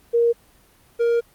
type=tone pair in turn; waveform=sine / triangle; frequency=469 / 469 Hz; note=A#4 / A#4; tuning=+11 / +11 cents; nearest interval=unison; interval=0 cents; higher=neither; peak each=-14 dBFS; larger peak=neither; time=0.13-0.33 / 0.99-1.21 s; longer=second; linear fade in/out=20 ms; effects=pink hiss -55 dBFS RMS until 1.34 s + Opus 24 kbps